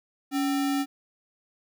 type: tone with sample-and-hold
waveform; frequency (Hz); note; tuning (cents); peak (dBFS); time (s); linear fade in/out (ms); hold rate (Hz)
sine; 280.1; C#4; +18; -23; 0.31-0.86; 50; 1050
effects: none